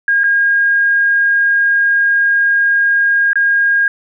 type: tone with dropouts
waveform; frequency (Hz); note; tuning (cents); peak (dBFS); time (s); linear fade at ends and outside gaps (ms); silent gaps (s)
sine; 1624; G#6; -39; -9; 0.08-3.88; 2; 0.235-0.24 / 3.332-3.356
effects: none